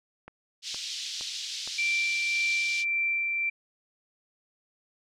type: click train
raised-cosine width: 0.5 ms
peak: -28 dBFS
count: 4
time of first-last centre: 0.28-1.675 s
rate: 2.15 Hz
type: band-pass noise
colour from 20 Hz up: pink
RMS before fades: -36 dBFS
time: 0.62-2.85 s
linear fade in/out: 50 ms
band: 3300 to 5800 Hz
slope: 24 dB/octave
type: tone with tremolo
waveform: sine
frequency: 2349 Hz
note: D7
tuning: in tune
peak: -24 dBFS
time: 1.78-3.5 s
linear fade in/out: 10 ms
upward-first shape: sine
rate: 1.8 Hz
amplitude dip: 25%
effects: none